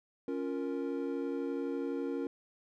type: chord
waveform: triangle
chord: Bb minor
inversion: first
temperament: equal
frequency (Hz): 277.2 / 349.2 / 466.2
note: Db4 / F4 / Bb4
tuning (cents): 0 / 0 / 0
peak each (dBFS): -34 / -37 / -36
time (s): 0.28-2.27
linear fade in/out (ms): 2
effects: none